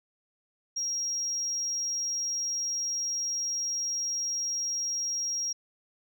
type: tone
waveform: sine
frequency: 5620 Hz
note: F8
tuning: 10 cents sharp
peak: -27 dBFS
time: 0.76-5.53 s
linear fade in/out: 10 ms
effects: tanh soft clip ceiling -25 dBFS